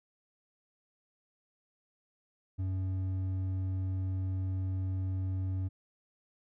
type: tone with hard clipping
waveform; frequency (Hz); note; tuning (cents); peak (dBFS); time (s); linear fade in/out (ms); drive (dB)
sine; 94; F#2; +28; -32; 2.58-5.69; 20; 5
effects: none